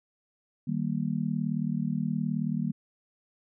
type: chord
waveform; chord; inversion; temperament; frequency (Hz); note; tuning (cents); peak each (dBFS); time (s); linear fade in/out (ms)
sine; Eb major; none; just; 155.56 / 194.45 / 233.3; Eb3 / G3 / Bb3; 0 / -14 / +2; -31; 0.67-2.72; 10
effects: none